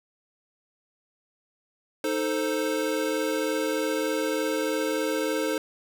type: chord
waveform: square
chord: A diminished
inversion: second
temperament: equal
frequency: 311.1 / 440 / 523.3 Hz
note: Eb4 / A4 / C5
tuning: 0 / 0 / 0 cents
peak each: -30 dBFS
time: 2.04-5.58 s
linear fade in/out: 2 ms
effects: none